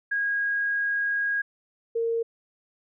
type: tone pair in turn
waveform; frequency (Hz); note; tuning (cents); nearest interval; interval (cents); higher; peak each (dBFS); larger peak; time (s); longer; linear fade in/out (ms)
sine; 1639 / 459.9; G#6 / A#4; -23 / -23; octave + minor seventh; 2200; first; -23; neither; 0.11-1.42 / 1.95-2.23; first; 10
effects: none